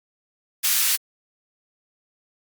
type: high-pass noise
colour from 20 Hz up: white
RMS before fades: -20 dBFS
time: 0.63-0.97 s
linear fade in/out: 20 ms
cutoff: 1800 Hz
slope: 12 dB/octave
effects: Opus 48 kbps